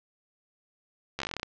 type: slowing click train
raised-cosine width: 0.2 ms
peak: -14 dBFS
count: 12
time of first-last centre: 1.19-1.431 s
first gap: 13 ms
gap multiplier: 1.1
effects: low-pass 5000 Hz 12 dB/octave